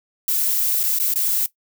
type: noise with dropouts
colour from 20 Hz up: violet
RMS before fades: -20 dBFS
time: 0.28-1.46 s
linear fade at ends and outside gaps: 1 ms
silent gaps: 0.832-0.837 / 0.987-0.999 / 1.138-1.158 s
effects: noise-tail reverb RT60 0.1 s tail -17 dB re dry

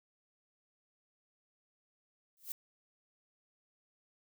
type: noise with exponential growth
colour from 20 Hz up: violet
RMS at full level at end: -36 dBFS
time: 2.37-2.52 s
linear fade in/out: 1 ms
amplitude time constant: 32 ms
effects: none

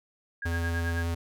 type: tone with tremolo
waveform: sine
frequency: 1632 Hz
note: G#6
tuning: 31 cents flat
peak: -31 dBFS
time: 0.42-1.04 s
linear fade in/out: 2 ms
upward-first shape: sine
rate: 9.2 Hz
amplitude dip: 90%
type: tone with vibrato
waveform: square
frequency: 84.3 Hz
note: E2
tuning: 39 cents sharp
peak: -28 dBFS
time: 0.45-1.15 s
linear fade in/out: 10 ms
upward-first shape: sine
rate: 9.9 Hz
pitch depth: 8 cents each way
effects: none

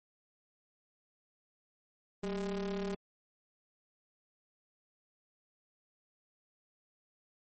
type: ring-modulated tone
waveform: square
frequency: 103.7 Hz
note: G#2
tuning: 2 cents flat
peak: -32 dBFS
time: 2.23-2.95 s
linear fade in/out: 5 ms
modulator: 293 Hz
effects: MP3 32 kbps

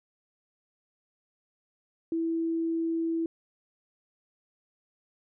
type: tone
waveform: sine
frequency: 329.2 Hz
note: E4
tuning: 2 cents flat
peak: -26 dBFS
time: 2.12-3.26 s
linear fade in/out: 2 ms
effects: none

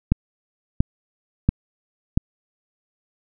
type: click train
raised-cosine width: 5 ms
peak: -3 dBFS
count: 4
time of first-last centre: 0.12-2.175 s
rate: 1.46 Hz
effects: none

